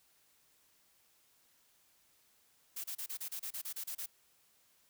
blue noise bursts, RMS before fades -41 dBFS, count 12, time 2.76-4.062 s, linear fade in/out 10 ms, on 81 ms, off 30 ms, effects white hiss -70 dBFS RMS until 4.89 s

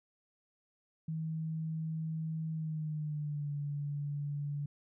sine tone with pitch glide, 159.6 to 144.67 Hz, D#3 to D3, +44 to -26 cents, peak -34 dBFS, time 1.08-4.66 s, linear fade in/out 5 ms, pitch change -170 cents, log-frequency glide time 2.52-3.52 s, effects none

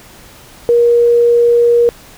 sine tone, 474.1 Hz, A#4, 29 cents sharp, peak -6 dBFS, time 0.69-1.89 s, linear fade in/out 0 ms, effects pink hiss -39 dBFS RMS until 2.17 s

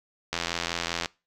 click train, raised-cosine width 0.2 ms, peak -10 dBFS, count 63, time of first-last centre 0.33-1.059 s, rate 85.1 Hz, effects noise-tail reverb RT60 0.3 s tail -24 dB re dry

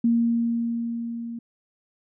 sine tone with level ramp, 233.1 Hz, A#3, in tune, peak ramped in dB -16 to -31 dBFS, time 0.04-1.39 s, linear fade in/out 5 ms, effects none

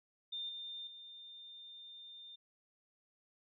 sine tone with level steps, 3610 Hz, A7, 44 cents sharp, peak -39 / -43 / -50 dBFS, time 0.32-2.36 s, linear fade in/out 10 ms, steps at 0.49 / 0.87 s, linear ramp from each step 2 ms, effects none

